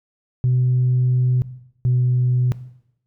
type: tone pair in turn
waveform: sine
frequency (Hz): 126 / 124.84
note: B2 / B2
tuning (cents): +35 / +19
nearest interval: unison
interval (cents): 16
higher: first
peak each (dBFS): -13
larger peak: neither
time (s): 0.44-1.42 / 1.85-2.52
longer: first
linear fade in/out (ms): 0
effects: noise-tail reverb RT60 0.8 s tail -17 dB re dry + tanh soft clip ceiling -11 dBFS